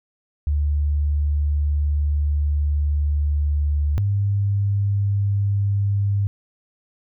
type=tone pair in turn; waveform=sine; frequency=73.42 / 100.43 Hz; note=D2 / G2; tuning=0 / +42 cents; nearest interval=perfect fourth; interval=542 cents; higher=second; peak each=-17 dBFS; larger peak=neither; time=0.47-3.98 / 3.98-6.27 s; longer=first; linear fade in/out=0 ms; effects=none